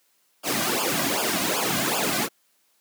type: noise with flanger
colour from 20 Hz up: pink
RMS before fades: -24 dBFS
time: 0.43-2.29 s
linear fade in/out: 50 ms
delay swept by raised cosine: 0.5 to 2.3 ms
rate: 2.6 Hz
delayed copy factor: -1
effects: white hiss -66 dBFS RMS until 2.8 s + high-pass 200 Hz 12 dB/octave